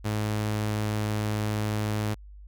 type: tone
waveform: sawtooth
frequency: 106.3 Hz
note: G#2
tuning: 41 cents sharp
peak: -22 dBFS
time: 0.04-2.15 s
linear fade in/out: 20 ms
effects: added 50 Hz sine -43 dBFS peak until 2.47 s